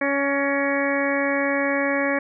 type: harmonic tone with a mistuned harmonic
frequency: 279.7 Hz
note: C#4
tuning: 16 cents sharp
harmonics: 1 / 2 / 3 / 4 / 5 / 6 / 7 / 8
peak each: -25 / -24 / -33 / -31 / -36 / -28 / -29 / -29 dBFS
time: 0.01-2.19 s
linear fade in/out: 5 ms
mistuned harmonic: 7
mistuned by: -35 cents
effects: none